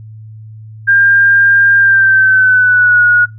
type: tone with pitch glide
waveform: sine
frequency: 1600 to 1450.4 Hz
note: G6 to F#6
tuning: +35 to -35 cents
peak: -5 dBFS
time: 0.87-3.26 s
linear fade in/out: 20 ms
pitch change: -170 cents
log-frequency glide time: 1.77-3.04 s
effects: noise-tail reverb RT60 0.2 s tail -22 dB re dry + added 109 Hz sine -29 dBFS peak until 3.38 s